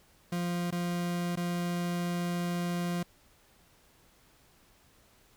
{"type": "tone with dropouts", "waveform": "40% pulse", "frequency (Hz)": 174.61, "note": "F3", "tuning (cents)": 0, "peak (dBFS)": -29, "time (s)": [0.32, 3.03], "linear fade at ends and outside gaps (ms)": 5, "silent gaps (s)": [[0.707, 0.723], [1.357, 1.371]], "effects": ["pink hiss -63 dBFS RMS until 5.36 s"]}